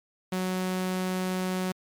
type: tone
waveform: sawtooth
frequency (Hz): 185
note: F#3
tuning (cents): 0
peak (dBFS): -23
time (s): 0.32-1.72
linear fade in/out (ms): 5
effects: MP3 96 kbps